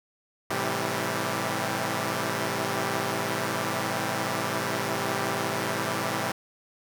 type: chord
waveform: 5% pulse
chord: A minor seventh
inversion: none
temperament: equal with one note detuned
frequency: 107.99 / 130.81 / 164.81 / 196 Hz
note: A2 / C3 / E3 / G3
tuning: -32 / 0 / 0 / 0 cents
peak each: -21 dBFS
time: 0.5-6.32 s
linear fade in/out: 5 ms
effects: none